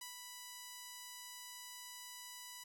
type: tone with ADSR envelope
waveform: 5% pulse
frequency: 987 Hz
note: B5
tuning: 1 cent flat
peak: -34 dBFS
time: 0.01-2.64 s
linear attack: 6 ms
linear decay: 130 ms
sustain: -3 dB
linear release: 9 ms
effects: 12-bit